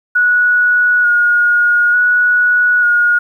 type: tone with vibrato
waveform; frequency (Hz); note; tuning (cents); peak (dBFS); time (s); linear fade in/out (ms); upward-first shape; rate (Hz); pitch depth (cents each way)
sine; 1451; F#6; -34; -8; 0.15-3.19; 10; square; 0.56; 17
effects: 8-bit